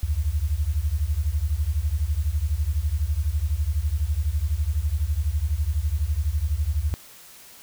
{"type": "beating tone pair", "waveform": "sine", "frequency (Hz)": [69, 81], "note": ["C#2", "E2"], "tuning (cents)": [-7, -30], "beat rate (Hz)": 12, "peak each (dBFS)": [-24, -24], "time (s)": [0.03, 6.94], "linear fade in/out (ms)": 0, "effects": ["white hiss -47 dBFS RMS until 7.62 s"]}